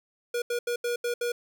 square tone bursts at uneven times, 480 Hz, B4, 49 cents flat, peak -27 dBFS, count 6, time 0.34-0.42 / 0.5-0.59 / 0.67-0.76 / 0.84-0.96 / 1.04-1.14 / 1.21-1.32 s, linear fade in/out 5 ms, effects none

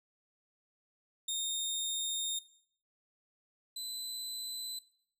25% pulse tone pair in turn, 3674 / 4021 Hz, A#7 / B7, -26 / +30 cents, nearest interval major second, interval 156 cents, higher second, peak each -30 / -34 dBFS, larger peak first, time 1.28-2.39 / 3.76-4.79 s, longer first, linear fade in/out 5 ms, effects noise-tail reverb RT60 0.6 s tail -17 dB re dry

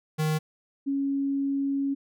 square / sine tone pair in turn, 155.3 / 276.7 Hz, D#3 / C#4, -3 / -3 cents, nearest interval minor seventh, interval 1000 cents, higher second, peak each -24 dBFS, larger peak neither, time 0.18-0.39 / 0.86-1.95 s, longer second, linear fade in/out 20 ms, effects none

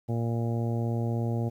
harmonic tone, 116.54 Hz, A#2, in tune, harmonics 1 / 2 / 3 / 4 / 5 / 6 / 7, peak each -27 / -33 / -37 / -39 / -41 / -43 / -44 dBFS, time 0.08-1.5 s, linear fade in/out 20 ms, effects 10-bit

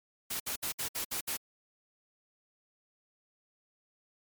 white noise bursts, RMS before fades -35 dBFS, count 7, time 0.3-1.372 s, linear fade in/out 10 ms, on 100 ms, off 62 ms, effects MP3 96 kbps

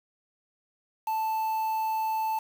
triangle tone with quantisation, 880 Hz, A5, in tune, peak -24 dBFS, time 1.07-2.39 s, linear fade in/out 5 ms, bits 7, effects none

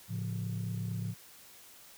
sine chord, A augmented, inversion none, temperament equal, 110 / 138.59 / 174.61 Hz, A2 / C#3 / E#3, 0 / 0 / 0 cents, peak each -34 / -40 / -37 dBFS, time 0.08-1.15 s, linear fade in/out 50 ms, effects tanh soft clip ceiling -28 dBFS + white hiss -55 dBFS RMS until 1.97 s

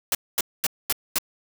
white noise bursts, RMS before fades -22 dBFS, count 5, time 0.12-1.185 s, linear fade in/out 2 ms, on 29 ms, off 230 ms, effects none

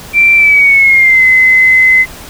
sine tone with pitch glide, 2349 to 2045 Hz, D7 to C7, 0 to -40 cents, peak -3 dBFS, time 0.13-2.06 s, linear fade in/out 50 ms, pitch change -240 cents, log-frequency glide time 0.36-1.24 s, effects pink hiss -30 dBFS RMS until 2.29 s

